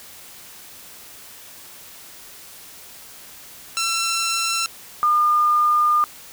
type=tone pair in turn; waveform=10% pulse / sine; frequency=1347 / 1210.5 Hz; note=E6 / D#6; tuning=+37 / -48 cents; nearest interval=major second; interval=185 cents; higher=first; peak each=-12 / -14 dBFS; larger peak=first; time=3.77-4.66 / 5.03-6.04 s; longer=second; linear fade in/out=0 ms; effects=white hiss -42 dBFS RMS until 6.32 s